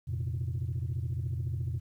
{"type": "chord", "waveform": "sine", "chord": "F suspended fourth", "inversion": "none", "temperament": "equal", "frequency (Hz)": [87.31, 116.54, 130.81], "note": ["F2", "Bb2", "C3"], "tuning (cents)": [0, 0, 0], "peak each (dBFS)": [-33, -33, -34], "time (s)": [0.07, 1.8], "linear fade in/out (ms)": 20, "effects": ["tanh soft clip ceiling -26 dBFS", "11-bit"]}